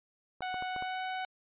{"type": "clicks", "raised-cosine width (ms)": 1, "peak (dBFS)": -29, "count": 5, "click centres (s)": [0.407, 0.543, 0.624, 0.763, 0.824]}
{"type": "tone with pitch glide", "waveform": "sawtooth", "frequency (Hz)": [740, 746.9], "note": ["F#5", "F#5"], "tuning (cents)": [0, 16], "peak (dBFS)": -30, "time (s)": [0.42, 1.25], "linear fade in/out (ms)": 2, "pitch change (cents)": 16, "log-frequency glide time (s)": [0.69, 1.02]}
{"effects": ["resampled to 8000 Hz"]}